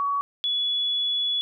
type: tone pair in turn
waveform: sine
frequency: 1128 / 3405 Hz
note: C#6 / G#7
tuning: +30 / +42 cents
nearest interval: octave + perfect fifth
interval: 1912 cents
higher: second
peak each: -22 dBFS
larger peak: neither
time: 0-0.21 / 0.44-1.41 s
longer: second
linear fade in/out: 0 ms
effects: none